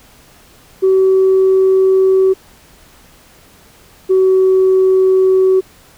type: tone pair in turn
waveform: sine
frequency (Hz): 380.1 / 377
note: F#4 / F#4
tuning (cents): +47 / +32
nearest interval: unison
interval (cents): 15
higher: first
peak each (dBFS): -6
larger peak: neither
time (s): 0.82-2.34 / 4.09-5.61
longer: neither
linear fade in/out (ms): 20
effects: tanh soft clip ceiling -4 dBFS + pink hiss -45 dBFS RMS until 5.97 s